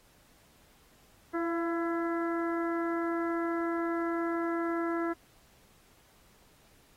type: harmonic tone with a mistuned harmonic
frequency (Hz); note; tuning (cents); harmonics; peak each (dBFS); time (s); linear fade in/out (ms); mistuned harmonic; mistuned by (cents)
335.2; E4; +29; 1 / 2 / 3 / 4 / 5 / 6; -30 / -38 / -41 / -38 / -42 / -48; 1.33-5.14; 20; 2; +26
effects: pink hiss -63 dBFS RMS until 6.96 s + AAC 48 kbps